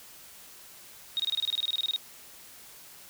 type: tone bursts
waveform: sine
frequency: 3737 Hz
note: A#7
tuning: 4 cents sharp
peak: -25 dBFS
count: 16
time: 1.17-1.961 s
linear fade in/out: 0 ms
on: 26 ms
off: 25 ms
effects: white hiss -50 dBFS RMS until 3.09 s